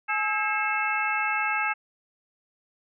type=tone cluster; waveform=sine; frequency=848 / 1298 / 1622 / 2163 / 2639 Hz; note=G#5 / E6 / G#6 / C#7 / E7; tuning=+36 / -27 / -41 / -43 / +1 cents; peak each=-30 dBFS; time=0.08-1.74 s; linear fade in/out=20 ms; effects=none